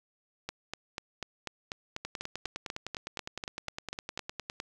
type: two click trains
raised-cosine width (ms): 0.2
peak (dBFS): -18 / -19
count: 16 / 26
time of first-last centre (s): 0.49-4.176 / 2.05-4.601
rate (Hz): 4.07 / 9.8
effects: 10-bit